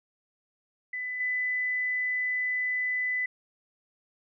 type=tone with level steps; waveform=sine; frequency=2000 Hz; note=B6; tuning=21 cents sharp; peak=-31 / -26 dBFS; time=0.93-3.26 s; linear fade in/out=5 ms; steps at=1.2 s; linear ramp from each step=5 ms; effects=none